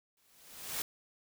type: noise with exponential growth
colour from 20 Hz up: white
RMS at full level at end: -34 dBFS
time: 0.17-0.82 s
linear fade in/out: 2 ms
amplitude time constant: 140 ms
effects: none